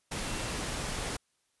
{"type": "tone in noise", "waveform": "sine", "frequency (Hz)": 2700, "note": "E7", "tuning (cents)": 41, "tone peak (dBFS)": -46, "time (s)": [0.25, 0.51], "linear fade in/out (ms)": 10, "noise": "pink", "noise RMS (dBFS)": -35, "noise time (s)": [0.11, 1.17], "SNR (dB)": -14, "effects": ["white hiss -75 dBFS RMS until 1.6 s", "resampled to 24000 Hz"]}